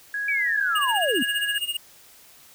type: tone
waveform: sine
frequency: 1661.2 Hz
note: G#6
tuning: in tune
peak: -25 dBFS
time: 0.14-1.58 s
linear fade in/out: 2 ms
type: linear sweep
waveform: sine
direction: down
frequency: 2349 to 218.1 Hz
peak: -22 dBFS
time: 0.28-1.23 s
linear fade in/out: 5 ms
type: tone with tremolo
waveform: square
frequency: 2845 Hz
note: F7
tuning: 31 cents sharp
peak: -23 dBFS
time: 0.75-1.77 s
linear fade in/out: 5 ms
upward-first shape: sine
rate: 15 Hz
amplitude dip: 85%
effects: white hiss -51 dBFS RMS until 2.54 s